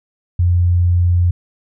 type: tone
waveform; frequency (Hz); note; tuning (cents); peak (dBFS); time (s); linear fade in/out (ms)
sine; 88; F2; +14; -10; 0.39-1.31; 5
effects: none